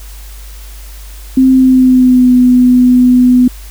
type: tone with pitch glide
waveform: sine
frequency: 261.6 to 249.6 Hz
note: C4 to B3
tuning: 0 to +19 cents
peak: -3 dBFS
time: 1.37-3.48 s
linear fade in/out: 5 ms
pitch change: -81 cents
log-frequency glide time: 1.5-2.33 s
effects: added 50 Hz sine -27 dBFS peak until 3.7 s + white hiss -37 dBFS RMS until 3.7 s